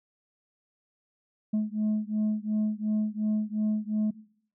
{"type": "beating tone pair", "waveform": "sine", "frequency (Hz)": [212.5, 215.3], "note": ["G#3", "A3"], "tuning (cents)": [40, -37], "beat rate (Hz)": 2.8, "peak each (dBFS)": [-26, -26], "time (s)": [1.53, 4.11], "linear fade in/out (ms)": 10, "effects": ["noise-tail reverb RT60 0.6 s tail -21 dB re dry", "tanh soft clip ceiling -22 dBFS"]}